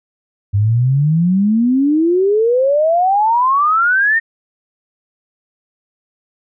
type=exponential sweep; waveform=sine; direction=up; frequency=98 to 1864.7 Hz; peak=-10 dBFS; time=0.53-4.2 s; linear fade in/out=20 ms; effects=none